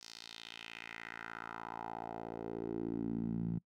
10% pulse tone with band-pass filter sweep, 56.7 Hz, A#1, 47 cents flat, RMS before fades -42 dBFS, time 0.01-3.59 s, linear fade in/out 5 ms, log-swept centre 5300 to 160 Hz, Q 2.8, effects noise-tail reverb RT60 0.1 s tail -24 dB re dry

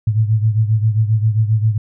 sine beating tone pair, 107.7 / 115.2 Hz, A2 / A#2, -37 / -20 cents, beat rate 7.5 Hz, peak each -13 / -18 dBFS, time 0.07-1.78 s, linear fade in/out 5 ms, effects none

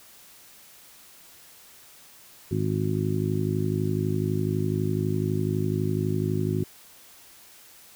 harmonic tone, 52 Hz, G#1, 3 cents sharp, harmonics 2 / 3 / 4 / 5 / 6 / 7, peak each -28 / -28 / -33 / -32 / -36 / -30 dBFS, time 2.51-6.64 s, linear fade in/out 5 ms, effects white hiss -51 dBFS RMS until 7.95 s

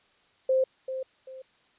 sine tone with echo, 523.3 Hz, C5, in tune, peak -20 dBFS, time 0.49-0.64 s, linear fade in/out 5 ms, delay 390 ms, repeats 2, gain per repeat -10 dB, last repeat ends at 1.42 s, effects white hiss -64 dBFS RMS until 1.78 s + resampled to 8000 Hz

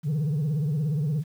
sine tone with vibrato, 150 Hz, D3, 37 cents sharp, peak -20 dBFS, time 0.03-1.24 s, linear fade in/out 50 ms, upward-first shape triangle, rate 17 Hz, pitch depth 180 cents each way, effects tanh soft clip ceiling -22 dBFS + 9-bit

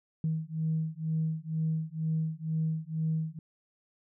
sine beating tone pair, 158.1 / 160.2 Hz, D#3 / E3, +28 / -49 cents, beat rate 2.1 Hz, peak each -31 dBFS, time 0.24-3.39 s, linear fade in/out 2 ms, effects tanh soft clip ceiling -21 dBFS

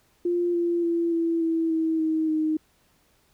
sine tone with pitch steps, 349.2 / 343.6 / 338.1 / 332.7 / 327.3 / 322.1 / 316.9 / 311.8 Hz, F4 / F4 / E4 / E4 / E4 / E4 / D#4 / D#4, 0 / -28 / +44 / +16 / -12 / -40 / +32 / +4 cents, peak -21 dBFS, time 0.25-2.57 s, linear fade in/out 5 ms, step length 290 ms, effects pink hiss -64 dBFS RMS until 3.33 s

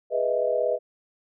sine chord, E major seventh, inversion first, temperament equal, 415.3 / 493.9 / 622.3 / 659.3 Hz, G#4 / B4 / D#5 / E5, 0 / 0 / 0 / 0 cents, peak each -31 / -25 / -25 / -30 dBFS, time 0.1-0.79 s, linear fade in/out 50 ms, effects none

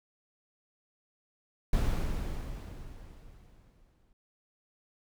brown noise with exponential decay, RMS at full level -26 dBFS, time 1.73-4.13 s, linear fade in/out 2 ms, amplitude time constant 520 ms, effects none

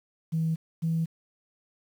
sine tone pair in turn, 161.6 / 163.48 Hz, E3 / E3, -34 / -14 cents, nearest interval unison, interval 20 cents, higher second, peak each -23 dBFS, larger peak neither, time 0.32-0.56 / 0.82-1.06 s, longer neither, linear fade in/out 20 ms, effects tanh soft clip ceiling -19 dBFS + 9-bit

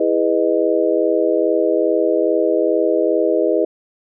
sine chord, E major seventh, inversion none, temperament just, 329.6 / 412 / 494.4 / 618.1 Hz, E4 / G#4 / B4 / D#5, 0 / -14 / +2 / -12 cents, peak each -19 dBFS, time 0-3.65 s, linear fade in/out 5 ms, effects none

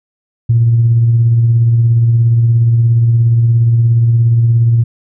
sine tone with tremolo, 116.54 Hz, A#2, in tune, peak -4 dBFS, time 0.49-4.84 s, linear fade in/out 10 ms, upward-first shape triangle, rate 17 Hz, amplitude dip 35%, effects tanh soft clip ceiling -1 dBFS

